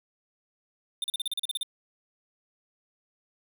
square tone bursts, 3601 Hz, A7, 39 cents sharp, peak -28 dBFS, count 11, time 1.02-1.631 s, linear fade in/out 2 ms, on 21 ms, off 38 ms, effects 11-bit

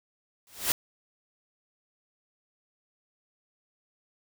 white noise with exponential growth, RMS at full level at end -22 dBFS, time 0.47-0.72 s, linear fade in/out 1 ms, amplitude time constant 54 ms, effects none

